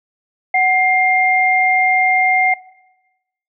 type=tone pair together; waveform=sine; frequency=745.7 / 2111 Hz; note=F#5 / C7; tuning=+13 / +15 cents; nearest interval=octave + tritone; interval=1802 cents; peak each=-14 dBFS; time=0.54-2.54 s; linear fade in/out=5 ms; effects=noise-tail reverb RT60 1.0 s tail -20 dB re dry